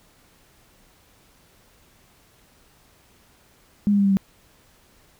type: tone with pitch steps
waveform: sine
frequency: 205.3 / 202.4 / 199.46 / 196.6 / 193.78 Hz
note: G#3 / G#3 / G3 / G3 / G3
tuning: -20 / -44 / +30 / +5 / -20 cents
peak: -15 dBFS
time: 3.87-4.17 s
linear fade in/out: 0 ms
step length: 60 ms
effects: pink hiss -57 dBFS RMS until 5.19 s